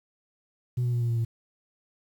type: tone with pitch steps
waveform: sine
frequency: 123.47 / 121.7 / 119.96 / 118.24 / 116.54 / 114.87 Hz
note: B2 / B2 / B2 / A#2 / A#2 / A#2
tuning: 0 / -25 / -50 / +25 / 0 / -25 cents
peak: -21 dBFS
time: 0.77-1.25 s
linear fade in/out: 10 ms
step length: 80 ms
effects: tanh soft clip ceiling -22 dBFS + 9-bit